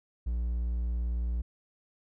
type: tone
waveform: triangle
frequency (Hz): 59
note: A#1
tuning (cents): +22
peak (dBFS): -26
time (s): 0.26-1.42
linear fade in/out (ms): 10
effects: none